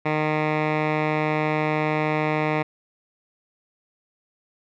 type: tone with low-pass filter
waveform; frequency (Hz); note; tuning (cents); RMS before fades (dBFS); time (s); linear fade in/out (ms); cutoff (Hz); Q
10% pulse; 153.6; D#3; -22; -23; 0.05-2.63; 10; 2100; 1.9
effects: none